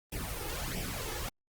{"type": "noise with flanger", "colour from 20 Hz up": "pink", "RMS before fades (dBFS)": -37, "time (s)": [0.12, 1.29], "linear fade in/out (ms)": 5, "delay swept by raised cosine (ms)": [0.36, 2.36], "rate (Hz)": 1.5, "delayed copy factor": 0.7, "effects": ["Opus 32 kbps"]}